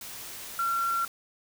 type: tone in noise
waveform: sine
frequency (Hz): 1366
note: F6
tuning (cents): -39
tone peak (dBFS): -25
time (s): 0.59-1.05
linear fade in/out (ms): 2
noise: white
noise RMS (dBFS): -41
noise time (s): 0.01-1.08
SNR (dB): +13
effects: none